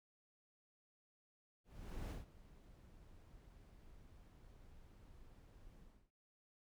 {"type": "noise with ADSR envelope", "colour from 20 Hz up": "brown", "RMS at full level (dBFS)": -43, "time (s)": [1.64, 6.11], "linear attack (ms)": 460, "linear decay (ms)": 150, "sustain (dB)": -18, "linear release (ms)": 280, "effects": []}